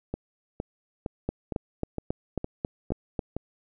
two click trains, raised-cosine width 2 ms, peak -17 / -14 dBFS, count 8 / 8, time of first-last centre 0.14-3.366 / 1.29-3.192 s, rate 2.17 / 3.68 Hz, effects none

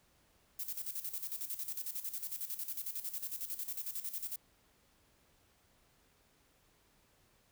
violet noise with tremolo, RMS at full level -39 dBFS, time 0.59-4.36 s, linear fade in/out 5 ms, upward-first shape square, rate 11 Hz, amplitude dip 70%, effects pink hiss -70 dBFS RMS until 7.51 s

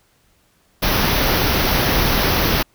pink band-stop noise, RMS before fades -17 dBFS, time 0.82-2.63 s, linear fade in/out 10 ms, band 6000 to 11000 Hz, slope 96 dB/octave, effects pink hiss -59 dBFS RMS until 2.74 s

